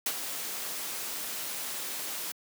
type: noise with ADSR envelope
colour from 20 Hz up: white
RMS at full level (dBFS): -28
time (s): 0.06-2.32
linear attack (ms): 4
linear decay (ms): 60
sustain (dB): -8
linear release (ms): 5
effects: high-pass 200 Hz 12 dB/octave